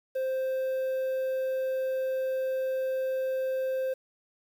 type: tone with quantisation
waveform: triangle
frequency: 523.3 Hz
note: C5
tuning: in tune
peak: -25 dBFS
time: 0.15-3.94 s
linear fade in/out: 10 ms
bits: 9
effects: none